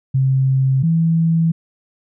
sine tone pair in turn, 133.1 / 164.38 Hz, C3 / E3, +30 / -5 cents, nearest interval major third, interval 365 cents, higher second, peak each -12 dBFS, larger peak neither, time 0.14-0.83 / 0.83-1.52 s, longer neither, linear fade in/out 10 ms, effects none

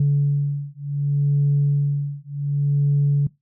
sine beating tone pair, 142.6 / 143.27 Hz, C#3 / D3, +49 / -43 cents, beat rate 0.67 Hz, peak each -19 dBFS, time 0-3.27 s, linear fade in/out 5 ms, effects noise-tail reverb RT60 0.2 s tail -22 dB re dry + tanh soft clip ceiling -11 dBFS

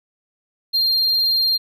triangle tone, 4194 Hz, C8, 3 cents sharp, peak -14 dBFS, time 0.73-1.58 s, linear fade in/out 20 ms, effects none

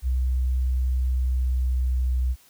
sine tone with pitch glide, 63.6 to 63.09 Hz, C2 to B1, -48 to +38 cents, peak -20 dBFS, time 0.02-2.36 s, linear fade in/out 50 ms, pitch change -14 cents, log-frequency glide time 0.95-2.19 s, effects white hiss -56 dBFS RMS until 2.49 s

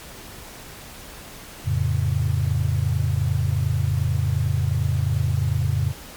sine chord, F augmented, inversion none, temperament equal, 87.31 / 110 / 138.59 Hz, F2 / A2 / C#3, 0 / 0 / 0 cents, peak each -23 dBFS, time 1.64-5.94 s, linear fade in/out 50 ms, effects pink hiss -40 dBFS RMS until 6.16 s + MP3 96 kbps

